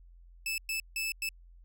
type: tone bursts at uneven times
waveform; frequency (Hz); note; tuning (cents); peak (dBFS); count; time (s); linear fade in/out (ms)
sawtooth; 2624; E7; -9; -28; 4; 0.46-0.58 / 0.69-0.8 / 0.96-1.12 / 1.22-1.29; 2
effects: added 43 Hz sine -52 dBFS peak until 1.64 s